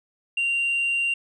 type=tone; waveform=sine; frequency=2769 Hz; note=F7; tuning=15 cents flat; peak=-19 dBFS; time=0.37-1.14 s; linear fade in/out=5 ms; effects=tanh soft clip ceiling -19 dBFS